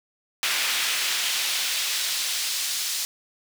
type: noise with high-pass filter sweep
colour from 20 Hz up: brown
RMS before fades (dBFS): -26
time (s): 0.43-3.05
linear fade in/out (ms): 0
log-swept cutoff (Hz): 2400 to 4900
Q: 1
effects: none